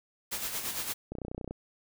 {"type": "noise with tremolo", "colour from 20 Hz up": "white", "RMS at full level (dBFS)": -33, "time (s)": [0.31, 0.94], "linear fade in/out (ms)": 20, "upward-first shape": "sine", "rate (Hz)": 8.8, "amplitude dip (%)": 55}
{"type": "click train", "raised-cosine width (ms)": 2, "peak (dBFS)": -24, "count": 13, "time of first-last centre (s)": [1.12, 1.51], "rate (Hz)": 30.8}
{"effects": []}